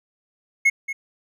triangle tone with echo, 2173 Hz, C#7, 35 cents flat, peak -11 dBFS, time 0.65-0.7 s, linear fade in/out 10 ms, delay 230 ms, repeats 1, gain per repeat -12 dB, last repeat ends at 0.93 s, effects none

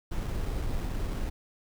brown noise with sample-and-hold, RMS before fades -31 dBFS, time 0.11-1.3 s, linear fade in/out 10 ms, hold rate 4410 Hz, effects none

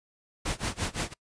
pink noise with tremolo, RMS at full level -29 dBFS, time 0.45-1.14 s, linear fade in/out 10 ms, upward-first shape sine, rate 5.8 Hz, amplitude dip 95%, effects noise-tail reverb RT60 0.1 s tail -24 dB re dry + resampled to 22050 Hz

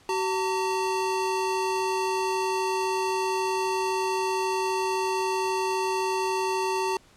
square tone pair together, 380 / 903.8 Hz, F#4 / A5, +46 / +46 cents, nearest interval octave + minor third, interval 1500 cents, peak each -28 dBFS, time 0.09-6.97 s, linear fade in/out 2 ms, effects pink hiss -57 dBFS RMS until 7.16 s + low-pass 9000 Hz 12 dB/octave

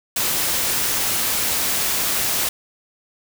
white noise, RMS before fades -21 dBFS, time 0.16-2.49 s, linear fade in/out 5 ms, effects none

